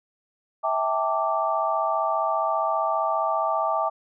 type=tone cluster; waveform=sine; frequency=650 / 794 / 889 / 1169 Hz; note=E5 / G5 / A5 / D6; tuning=-24 / +22 / +18 / -8 cents; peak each=-26 / -28 / -28 / -26 dBFS; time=0.63-3.9 s; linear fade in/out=20 ms; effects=none